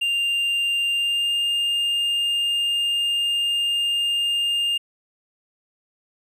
triangle tone with pitch glide, 2794 to 2812 Hz, F7 to F7, 0 to +11 cents, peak -18 dBFS, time 0.01-4.78 s, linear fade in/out 10 ms, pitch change +11 cents, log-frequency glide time 0.92-1.35 s, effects none

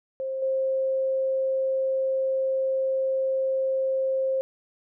sine tone with level steps, 530 Hz, C5, 22 cents sharp, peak -27 / -22 dBFS, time 0.2-4.41 s, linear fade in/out 0 ms, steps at 0.42 s, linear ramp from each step 5 ms, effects none

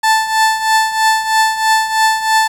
30% pulse tone with tremolo, 880 Hz, A5, in tune, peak -5 dBFS, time 0.03-2.48 s, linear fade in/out 10 ms, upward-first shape triangle, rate 3.1 Hz, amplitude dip 75%, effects low-pass 12000 Hz 12 dB/octave + 7-bit

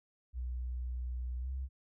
sine tone with pitch glide, 61.74 to 65.79 Hz, B1 to C2, 0 to +10 cents, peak -35 dBFS, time 0.33-1.69 s, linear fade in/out 50 ms, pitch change +110 cents, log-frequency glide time 1.4-1.5 s, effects none

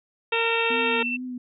sine tone with tremolo, 2680 Hz, E7, 28 cents sharp, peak -24 dBFS, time 0.32-1.17 s, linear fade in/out 10 ms, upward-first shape sine, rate 15 Hz, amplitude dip 30%
harmonic tone, 459.3 Hz, A#4, 26 cents flat, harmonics 1 / 2 / 3 / 4 / 5 / 6 / 7 / 8, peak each -26 / -29 / -31 / -32 / -33 / -34 / -34 / -35 dBFS, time 0.32-1.03 s, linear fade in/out 5 ms
sine tone with vibrato, 246.9 Hz, B3, in tune, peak -30 dBFS, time 0.7-1.38 s, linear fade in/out 5 ms, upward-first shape triangle, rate 2.3 Hz, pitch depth 56 cents each way
effects none

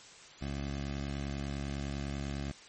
15% pulse tone with notch filter, 70 Hz, C#2, 18 cents sharp, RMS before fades -37 dBFS, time 0.41-2.52 s, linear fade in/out 10 ms, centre 960 Hz, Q 2, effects white hiss -53 dBFS RMS until 2.68 s + MP3 32 kbps

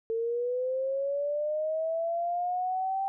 sine linear sweep, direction up, 448 to 784 Hz, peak -27 dBFS, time 0.1-3.08 s, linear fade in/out 0 ms, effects none

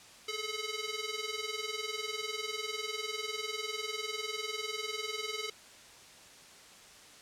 10% pulse ring-modulated tone, 860 Hz, A5, 40 cents flat, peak -24 dBFS, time 0.28-5.5 s, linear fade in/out 5 ms, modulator 1300 Hz, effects white hiss -54 dBFS RMS until 7.21 s + low-pass 8000 Hz 12 dB/octave

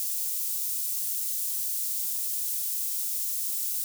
white high-pass noise, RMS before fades -30 dBFS, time 0-3.84 s, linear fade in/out 0 ms, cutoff 8000 Hz, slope 12 dB/octave, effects none

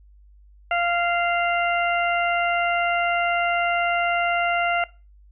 harmonic tone, 694 Hz, F5, 11 cents flat, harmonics 1 / 2 / 3 / 4, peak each -22 / -25 / -27 / -28 dBFS, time 0.71-4.84 s, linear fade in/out 2 ms, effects noise-tail reverb RT60 0.3 s tail -21 dB re dry + added 50 Hz sine -48 dBFS peak until 5.31 s

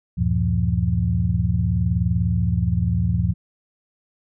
sine tone cluster, 76.8 / 97.9 / 117.4 / 173.5 Hz, D#2 / G2 / A#2 / F3, -22 / -2 / +13 / -11 cents, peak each -23 dBFS, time 0.17-3.34 s, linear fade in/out 20 ms, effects none

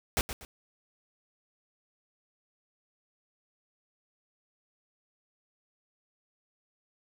pink noise with echo, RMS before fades -27 dBFS, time 0.17-0.21 s, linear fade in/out 0 ms, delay 120 ms, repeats 2, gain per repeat -10 dB, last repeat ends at 0.45 s, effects none

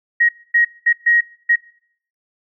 sine tone bursts at uneven times, 1888 Hz, A#6, 22 cents sharp, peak -10 dBFS, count 5, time 0.2-0.29 / 0.54-0.65 / 0.86-0.93 / 1.06-1.21 / 1.49-1.56 s, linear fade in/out 10 ms, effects noise-tail reverb RT60 0.6 s tail -22 dB re dry

